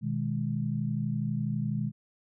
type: chord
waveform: sine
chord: G# minor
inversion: first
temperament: equal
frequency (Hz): 123.47 / 155.56 / 207.7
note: B2 / D#3 / G#3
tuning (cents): 0 / 0 / 0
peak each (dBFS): -32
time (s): 0.01-1.92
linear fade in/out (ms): 50
effects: none